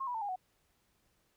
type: tone with pitch steps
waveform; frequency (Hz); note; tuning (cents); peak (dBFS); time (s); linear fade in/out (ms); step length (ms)
sine; 1074 / 979.2 / 892.7 / 813.9 / 742.1; C6 / B5 / A5 / G#5 / F#5; +45 / -15 / +25 / -35 / +5; -34; 0-0.36; 10; 72
effects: pink hiss -74 dBFS RMS until 1.36 s